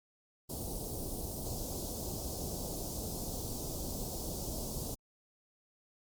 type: band-stop noise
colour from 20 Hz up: pink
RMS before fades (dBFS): -39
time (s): 0.49-4.95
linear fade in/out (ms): 10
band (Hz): 740 to 4800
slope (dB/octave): 24
effects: Opus 32 kbps